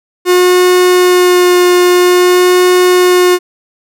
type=tone with vibrato; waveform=45% pulse; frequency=360 Hz; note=F#4; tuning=47 cents flat; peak=-5 dBFS; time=0.25-3.39 s; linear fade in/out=50 ms; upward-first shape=sine; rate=0.5 Hz; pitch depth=12 cents each way; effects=none